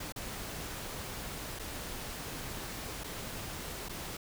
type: noise with dropouts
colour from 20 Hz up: pink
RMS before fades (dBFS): -41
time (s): 0-4.17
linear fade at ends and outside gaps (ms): 5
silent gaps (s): 0.123-0.16 / 1.59-1.594 / 3.037-3.041 / 3.887-3.893
effects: none